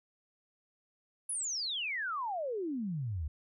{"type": "exponential sweep", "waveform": "sine", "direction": "down", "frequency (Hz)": [10780, 69.4], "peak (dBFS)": -33, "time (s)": [1.29, 3.28], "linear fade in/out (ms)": 5, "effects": []}